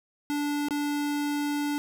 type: tone with dropouts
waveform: square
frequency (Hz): 291.3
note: D4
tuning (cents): -14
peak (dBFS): -27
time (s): 0.3-1.78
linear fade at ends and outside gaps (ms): 0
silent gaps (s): 0.685-0.708
effects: none